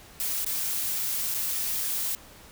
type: noise with dropouts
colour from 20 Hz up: blue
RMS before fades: -29 dBFS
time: 0.2-2.15 s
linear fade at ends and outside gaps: 0 ms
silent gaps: 0.446-0.464 / 1.341-1.346 s
effects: pink hiss -50 dBFS RMS until 2.51 s